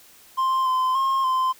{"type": "tone with pitch steps", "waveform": "triangle", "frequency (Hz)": [1049, 1030, 1071, 1036], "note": ["C6", "C6", "C6", "C6"], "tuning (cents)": [4, -28, 40, -17], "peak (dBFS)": -17, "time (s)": [0.37, 1.53], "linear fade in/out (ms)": 20, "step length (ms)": 290, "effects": ["white hiss -51 dBFS RMS until 1.59 s"]}